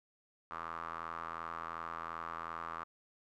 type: tone with band-pass filter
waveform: square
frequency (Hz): 41.37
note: E1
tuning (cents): +7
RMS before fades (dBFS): -43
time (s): 0.51-2.84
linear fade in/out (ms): 0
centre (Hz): 1200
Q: 5.8
effects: none